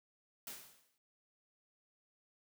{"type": "noise with exponential decay", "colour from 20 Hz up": "white", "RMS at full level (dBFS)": -44, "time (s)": [0.47, 0.98], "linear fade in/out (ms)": 1, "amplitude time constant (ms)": 110, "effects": ["high-pass 80 Hz 12 dB/octave"]}